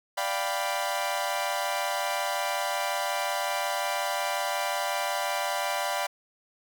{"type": "chord", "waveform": "sawtooth", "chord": "G dominant seventh", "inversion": "second", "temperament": "equal", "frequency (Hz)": [587.3, 698.5, 784, 987.8], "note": ["D5", "F5", "G5", "B5"], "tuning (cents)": [0, 0, 0, 0], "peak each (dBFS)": -29, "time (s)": [0.17, 6.07], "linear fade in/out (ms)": 10, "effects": []}